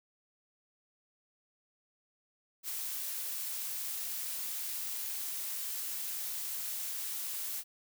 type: noise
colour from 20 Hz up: blue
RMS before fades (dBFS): -38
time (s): 2.63-7.64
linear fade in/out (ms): 50
effects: none